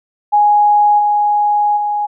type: tone with level steps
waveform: sine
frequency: 830.6 Hz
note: G#5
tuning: in tune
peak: -7 / -10 / -14 dBFS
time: 0.32-2.07 s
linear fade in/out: 20 ms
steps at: 0.98 / 1.76 s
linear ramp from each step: 20 ms
effects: none